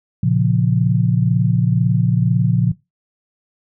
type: chord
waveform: sine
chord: Bb minor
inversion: none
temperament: equal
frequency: 116.54 / 138.59 / 174.61 Hz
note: Bb2 / Db3 / F3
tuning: 0 / 0 / 0 cents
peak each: -17 dBFS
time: 0.23-2.72 s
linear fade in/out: 5 ms
effects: noise-tail reverb RT60 0.2 s tail -18 dB re dry